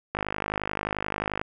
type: click train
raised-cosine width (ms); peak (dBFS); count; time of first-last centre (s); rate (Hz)
0.5; -12; 66; 0.15-1.415; 51.4
effects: none